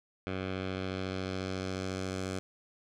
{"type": "tone with low-pass filter sweep", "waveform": "10% pulse", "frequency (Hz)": 94.1, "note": "F#2", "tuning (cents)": 30, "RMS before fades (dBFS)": -36, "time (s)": [0.27, 2.39], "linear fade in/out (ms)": 0, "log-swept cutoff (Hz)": [2800, 7900], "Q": 1.4, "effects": []}